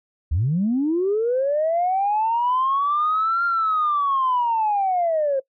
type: linear two-way sweep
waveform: sine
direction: up then down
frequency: 66.7 to 1396.9 to 526 Hz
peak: -17 dBFS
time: 0.31-5.4 s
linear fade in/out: 10 ms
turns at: 3.45 s
effects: noise-tail reverb RT60 0.1 s tail -22 dB re dry + tanh soft clip ceiling -13 dBFS